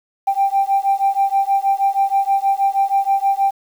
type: beating tone pair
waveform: sine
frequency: 784 / 790.3 Hz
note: G5 / G5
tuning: 0 / +14 cents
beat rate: 6.3 Hz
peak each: -16 dBFS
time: 0.27-3.51 s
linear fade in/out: 10 ms
effects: tanh soft clip ceiling -8 dBFS + 7-bit